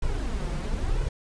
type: noise with flanger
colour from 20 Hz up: brown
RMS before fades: -27 dBFS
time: 0.02-1.09 s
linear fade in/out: 5 ms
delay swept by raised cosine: 2 to 5.8 ms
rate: 1 Hz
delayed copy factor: +0.65
effects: resampled to 22050 Hz